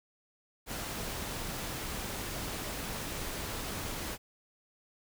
pink noise, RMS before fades -38 dBFS, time 0.66-4.18 s, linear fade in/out 50 ms, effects none

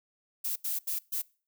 violet noise bursts at uneven times, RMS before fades -32 dBFS, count 4, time 0.44-0.56 / 0.64-0.79 / 0.87-0.99 / 1.12-1.22 s, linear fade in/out 10 ms, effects noise-tail reverb RT60 0.4 s tail -24 dB re dry

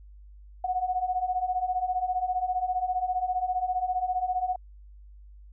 sine beating tone pair, 724 / 739 Hz, F#5 / F#5, -38 / -2 cents, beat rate 15 Hz, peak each -30 / -27 dBFS, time 0.64-4.56 s, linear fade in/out 5 ms, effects added 50 Hz sine -46 dBFS peak until 5.52 s

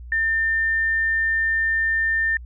sine tone, 1800 Hz, A6, 39 cents sharp, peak -18 dBFS, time 0.12-2.37 s, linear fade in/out 2 ms, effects added 60 Hz sine -35 dBFS peak until 2.45 s

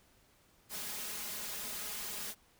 white noise with comb filter, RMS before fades -41 dBFS, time 0.69-2.35 s, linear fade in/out 50 ms, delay 4.8 ms, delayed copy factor +0.95, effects pink hiss -67 dBFS RMS until 2.59 s

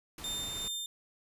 pink noise, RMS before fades -45 dBFS, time 0.18-0.68 s, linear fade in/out 2 ms
sawtooth tone with tremolo, 3600 Hz, A7, 39 cents sharp, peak -31 dBFS, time 0.24-0.86 s, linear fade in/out 2 ms, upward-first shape sine, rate 2.7 Hz, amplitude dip 30%
effects resampled to 32000 Hz

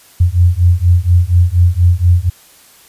sine beating tone pair, 86 / 90.2 Hz, F2 / F#2, -26 / -44 cents, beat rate 4.2 Hz, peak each -10 dBFS, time 0.2-2.3 s, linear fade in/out 10 ms, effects white hiss -44 dBFS RMS until 2.88 s + resampled to 32000 Hz

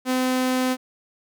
sawtooth tone, 256 Hz, C4, 38 cents flat, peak -16 dBFS, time 0.05-0.77 s, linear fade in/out 50 ms, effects none

